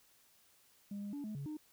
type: tone with pitch steps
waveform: sine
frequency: 202.1 / 203.6 / 286.6 / 213.5 / 140 / 305.2 Hz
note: G#3 / G#3 / D4 / G#3 / C#3 / D#4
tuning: -47 / -34 / -42 / +48 / +18 / -33 cents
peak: -38 dBFS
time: 0.91-1.57 s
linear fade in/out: 5 ms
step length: 110 ms
effects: tanh soft clip ceiling -38 dBFS + white hiss -68 dBFS RMS until 1.72 s